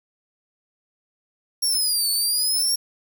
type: exponential two-way sweep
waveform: 20% pulse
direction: down then up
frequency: 5588 to 4442 to 5588 Hz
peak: -14 dBFS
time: 1.62-2.76 s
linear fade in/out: 10 ms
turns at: 2.1 s
effects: 8-bit